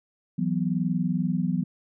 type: chord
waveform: sine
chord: E suspended second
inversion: none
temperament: just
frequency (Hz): 164.81 / 185.42 / 247.2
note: E3 / F#3 / B3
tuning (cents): 0 / +4 / +2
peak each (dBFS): -27 / -26 / -29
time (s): 0.38-1.64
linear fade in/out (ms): 10
effects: none